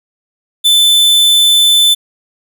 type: tone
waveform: 45% pulse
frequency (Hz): 3520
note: A7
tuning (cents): 0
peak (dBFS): -6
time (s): 0.64-1.95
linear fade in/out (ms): 20
effects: none